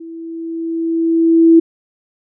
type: tone with level ramp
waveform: sine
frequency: 329.6 Hz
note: E4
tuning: in tune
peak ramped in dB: -29 to -3 dBFS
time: 0-1.6 s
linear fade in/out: 10 ms
effects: none